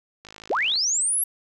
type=click train; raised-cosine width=0.2 ms; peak=-24 dBFS; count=28; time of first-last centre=0.25-0.757 s; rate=53.3 Hz
type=linear sweep; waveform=sine; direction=up; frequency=277.2 to 11490 Hz; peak=-20 dBFS; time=0.5-1.24 s; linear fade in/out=5 ms
effects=none

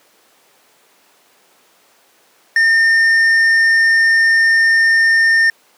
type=tone with tanh clipping; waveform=sine; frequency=1815 Hz; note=A#6; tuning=47 cents flat; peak=-10 dBFS; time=2.56-5.5 s; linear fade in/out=2 ms; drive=6 dB; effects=pink hiss -52 dBFS RMS until 5.77 s + high-pass 400 Hz 12 dB/octave

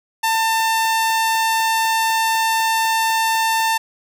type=tone; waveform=sawtooth; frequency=896 Hz; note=A5; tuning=31 cents sharp; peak=-12 dBFS; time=0.23-3.78 s; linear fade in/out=10 ms; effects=none

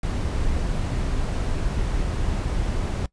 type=noise; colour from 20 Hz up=brown; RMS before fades=-24 dBFS; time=0.03-3.06 s; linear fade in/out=2 ms; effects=noise-tail reverb RT60 0.1 s tail -21 dB re dry + resampled to 22050 Hz

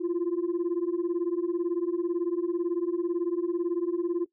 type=beating tone pair; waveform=sine; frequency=336.5 / 354.5 Hz; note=E4 / F4; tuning=+36 / +26 cents; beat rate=18 Hz; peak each=-27 / -26 dBFS; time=0-4.26 s; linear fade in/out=20 ms; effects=noise-tail reverb RT60 0.1 s tail -19 dB re dry + tanh soft clip ceiling -22 dBFS

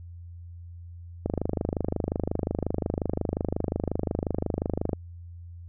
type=click train; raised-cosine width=2 ms; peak=-13 dBFS; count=95; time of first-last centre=1.26-4.932 s; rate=25.6 Hz; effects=added 86 Hz sine -40 dBFS peak until 5.68 s

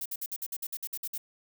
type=noise bursts; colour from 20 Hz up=violet; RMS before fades=-35 dBFS; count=12; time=0.01-1.179 s; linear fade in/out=5 ms; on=47 ms; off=55 ms; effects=none

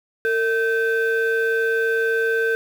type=tone pair together; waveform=sine; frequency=453.9 / 1547 Hz; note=A#4 / G6; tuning=-46 / -23 cents; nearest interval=octave + major sixth; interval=2123 cents; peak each=-18 / -19 dBFS; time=0.25-2.55 s; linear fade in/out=0 ms; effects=tanh soft clip ceiling -14 dBFS + 7-bit

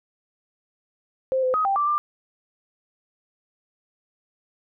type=tone with pitch steps; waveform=sine; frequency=524 / 512 / 1259 / 786 / 1172 / 1190 Hz; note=C5 / C5 / D#6 / G5 / D6 / D6; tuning=+2 / -38 / +20 / +4 / -4 / +22 cents; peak=-19 dBFS; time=1.32-1.98 s; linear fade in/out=0 ms; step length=110 ms; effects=none

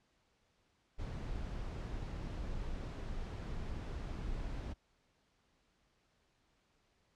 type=noise; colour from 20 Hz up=brown; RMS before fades=-41 dBFS; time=0.98-4.74 s; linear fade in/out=20 ms; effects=pink hiss -75 dBFS RMS until 7.15 s + low-pass 6000 Hz 12 dB/octave

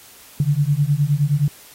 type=beating tone pair; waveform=sine; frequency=140.2 / 149.8 Hz; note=C#3 / D3; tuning=+20 / +35 cents; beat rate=9.6 Hz; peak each=-18 dBFS; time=0.4-1.48 s; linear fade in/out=2 ms; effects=white hiss -45 dBFS RMS until 1.74 s + AAC 48 kbps

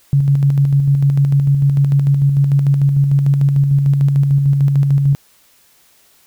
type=tone with tremolo; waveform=sine; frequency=140 Hz; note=C#3; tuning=18 cents sharp; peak=-8 dBFS; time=0.13-5.15 s; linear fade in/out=0 ms; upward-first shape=square; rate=6.7 Hz; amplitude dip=35%; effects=white hiss -52 dBFS RMS until 6.26 s

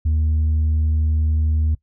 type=tone; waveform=sine; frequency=77.78 Hz; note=D#2; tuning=in tune; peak=-13 dBFS; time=0.05-1.75 s; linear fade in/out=10 ms; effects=noise-tail reverb RT60 0.1 s tail -20 dB re dry + tanh soft clip ceiling -14 dBFS

